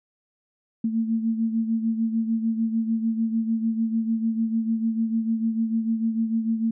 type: beating tone pair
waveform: sine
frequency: 224.3 / 231 Hz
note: A3 / A#3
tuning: +34 / -16 cents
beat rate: 6.7 Hz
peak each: -22 / -29 dBFS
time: 0.84-6.71 s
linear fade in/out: 5 ms
effects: none